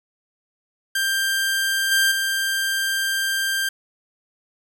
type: tone with level steps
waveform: sawtooth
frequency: 1583 Hz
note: G6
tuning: 17 cents sharp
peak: -16 / -12 / -17 dBFS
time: 0.95-3.69 s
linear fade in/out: 5 ms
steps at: 1.91 / 2.11 s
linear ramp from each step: 10 ms
effects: none